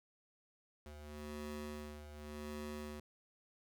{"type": "ring-modulated tone", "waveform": "20% pulse", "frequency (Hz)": 149.5, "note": "D3", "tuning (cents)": 31, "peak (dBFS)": -37, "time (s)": [0.86, 3], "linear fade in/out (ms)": 2, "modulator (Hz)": 74.3, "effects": []}